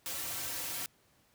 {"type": "noise with comb filter", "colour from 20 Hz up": "white", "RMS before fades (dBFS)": -38, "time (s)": [0.06, 0.86], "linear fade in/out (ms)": 0, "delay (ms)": 4.8, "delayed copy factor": -0.85, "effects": ["pink hiss -68 dBFS RMS until 1.34 s", "high-pass 60 Hz 12 dB/octave"]}